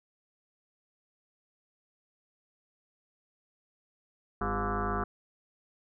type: tone with frequency modulation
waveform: sine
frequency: 559 Hz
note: C#5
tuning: 14 cents sharp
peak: -28 dBFS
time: 4.41-5.04 s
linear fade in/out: 5 ms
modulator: 152 Hz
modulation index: 5.6
effects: none